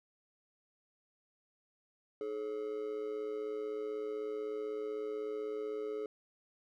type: tone with amplitude modulation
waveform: triangle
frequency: 426.7 Hz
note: G#4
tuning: 47 cents sharp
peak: -31 dBFS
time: 2.21-6.06 s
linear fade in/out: 2 ms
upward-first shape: sine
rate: 116 Hz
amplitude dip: 70%
effects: none